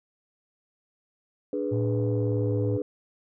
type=chord; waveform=sine; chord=G# diminished; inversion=second; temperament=equal; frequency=293.7 / 415.3 / 493.9 Hz; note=D4 / G#4 / B4; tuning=0 / 0 / 0 cents; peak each=-30 dBFS; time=1.53-2.82 s; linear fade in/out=2 ms
type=tone with pitch glide; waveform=sine; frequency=113.3 to 108.75 Hz; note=A#2 to A2; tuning=-49 to -20 cents; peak=-24 dBFS; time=1.71-2.78 s; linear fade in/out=20 ms; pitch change=-71 cents; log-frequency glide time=2.04-2.55 s
effects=tanh soft clip ceiling -16 dBFS